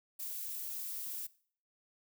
violet noise, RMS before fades -41 dBFS, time 0.19-1.27 s, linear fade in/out 10 ms, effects noise-tail reverb RT60 0.5 s tail -20 dB re dry

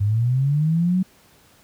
sine linear sweep, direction up, 98 to 189.2 Hz, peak -16 dBFS, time 0-1.03 s, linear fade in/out 10 ms, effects pink hiss -54 dBFS RMS until 1.63 s + high-pass 60 Hz 12 dB/octave

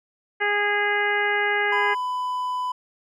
harmonic tone, 411.6 Hz, G#4, 16 cents flat, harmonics 1 / 2 / 3 / 4 / 5 / 6 / 7, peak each -27 / -27 / -33 / -24 / -25 / -37 / -36 dBFS, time 0.4-1.95 s, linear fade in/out 20 ms
triangle tone, 1000 Hz, B5, 21 cents sharp, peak -22 dBFS, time 1.72-2.72 s, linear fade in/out 5 ms
effects none

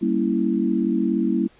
sine chord, G diminished seventh, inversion none, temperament equal, 196 / 233.1 / 277.2 / 329.6 Hz, G3 / Bb3 / Db4 / Fb4, 0 / 0 / 0 / 0 cents, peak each -24 / -23 / -26 / -23 dBFS, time 0.01-1.48 s, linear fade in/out 20 ms, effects pink hiss -55 dBFS RMS until 1.59 s + resampled to 8000 Hz

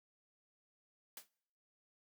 white noise with exponential decay, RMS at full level -45 dBFS, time 1.17-1.29 s, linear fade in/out 2 ms, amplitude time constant 24 ms, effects noise-tail reverb RT60 0.8 s tail -26 dB re dry + high-pass 200 Hz 12 dB/octave

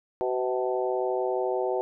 harmonic tone with a mistuned harmonic, 125.8 Hz, B2, 32 cents sharp, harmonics 3 / 4 / 5 / 6 / 7, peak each -28 / -30 / -32 / -34 / -35 dBFS, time 0.21-1.81 s, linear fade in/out 0 ms, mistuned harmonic 5, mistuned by +31 cents, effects none

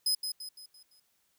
sawtooth tone with echo, 5050 Hz, D#8, 25 cents sharp, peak -23 dBFS, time 0.06-0.15 s, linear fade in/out 5 ms, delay 170 ms, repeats 5, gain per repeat -7 dB, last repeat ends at 1 s, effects white hiss -73 dBFS RMS until 1.38 s

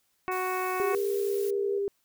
harmonic tone, 370 Hz, F#4, in tune, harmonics 1 / 2 / 3 / 4 / 5 / 6 / 7, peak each -32 / -34 / -32 / -40 / -42 / -40 / -43 dBFS, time 0.28-0.95 s, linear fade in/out 0 ms
blue noise, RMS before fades -43 dBFS, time 0.31-1.51 s, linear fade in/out 10 ms
sine tone, 400 Hz, G4, 35 cents sharp, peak -26 dBFS, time 0.8-1.88 s, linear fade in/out 0 ms
sine tone with vibrato, 465.6 Hz, A#4, 2 cents flat, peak -33 dBFS, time 0.92-1.79 s, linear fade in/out 10 ms, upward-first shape triangle, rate 5.2 Hz, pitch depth 47 cents each way
effects white hiss -72 dBFS RMS until 2.04 s

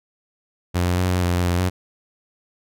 sawtooth tone with pitch steps, 88.6 / 89.2 / 91.4 / 90.4 / 88.2 / 88.8 / 87.6 / 91.3 Hz, F2 / F2 / F#2 / F#2 / F2 / F2 / F2 / F#2, +25 / +37 / -21 / -40 / +18 / +29 / +6 / -23 cents, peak -14 dBFS, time 0.74-1.7 s, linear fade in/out 20 ms, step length 120 ms, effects none

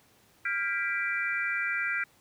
sine chord, G dominant seventh, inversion third, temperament equal with one note detuned, 1396.9 / 1606.5 / 1975.5 / 2349 Hz, F6 / G6 / B6 / D7, 0 / +42 / 0 / 0 cents, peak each -33 dBFS, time 0.45-2.04 s, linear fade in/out 5 ms, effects pink hiss -62 dBFS RMS until 2.2 s + high-pass 80 Hz 12 dB/octave

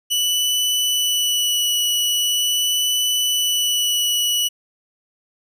sawtooth tone with vibrato, 2960 Hz, F#7, in tune, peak -14 dBFS, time 0.1-4.49 s, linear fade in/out 20 ms, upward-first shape sine, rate 0.42 Hz, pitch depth 12 cents each way, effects none

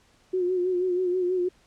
sine tone with vibrato, 363.1 Hz, F#4, 33 cents flat, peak -22 dBFS, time 0.33-1.49 s, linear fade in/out 10 ms, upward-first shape sine, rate 6.2 Hz, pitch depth 48 cents each way, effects pink hiss -61 dBFS RMS until 1.66 s + low-pass 8000 Hz 12 dB/octave

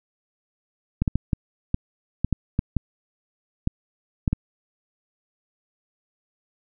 clicks, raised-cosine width 5 ms, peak -8 dBFS, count 12, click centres 1.02 / 1.078 / 1.156 / 1.332 / 1.744 / 2.246 / 2.327 / 2.591 / 2.767 / 3.674 / 4.278 / 4.33 s, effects none

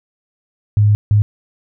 sine tone bursts at uneven times, 104.4 Hz, G#2, 10 cents sharp, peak -8 dBFS, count 2, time 0.77-0.95 / 1.11-1.22 s, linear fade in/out 0 ms, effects none

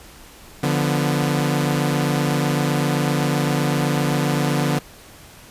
sawtooth chord, B diminished, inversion first, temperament equal, 146.83 / 174.61 / 246.9 Hz, D3 / F3 / B3, 0 / 0 / 0 cents, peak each -16 / -21 / -20 dBFS, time 0.63-4.79 s, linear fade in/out 5 ms, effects pink hiss -44 dBFS RMS until 5.5 s + resampled to 32000 Hz

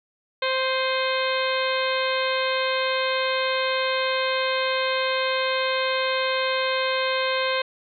harmonic tone with a mistuned harmonic, 523.3 Hz, C5, in tune, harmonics 1 / 2 / 3 / 4 / 5 / 6 / 7 / 8, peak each -25 / -28 / -30 / -31 / -32 / -33 / -33 / -34 dBFS, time 0.42-7.62 s, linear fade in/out 5 ms, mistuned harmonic 5, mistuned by -52 cents, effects none

